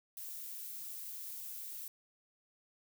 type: noise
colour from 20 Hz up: violet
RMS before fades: -45 dBFS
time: 0.17-1.88 s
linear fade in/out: 2 ms
effects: none